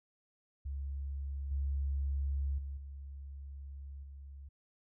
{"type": "tone with level steps", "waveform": "sine", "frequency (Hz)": 69.3, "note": "C#2", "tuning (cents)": 0, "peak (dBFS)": [-36, -31, -38, -43, -46], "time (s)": [0.65, 4.49], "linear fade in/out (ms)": 10, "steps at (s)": [1.51, 2.58, 2.77, 4.03], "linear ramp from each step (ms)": 5, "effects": []}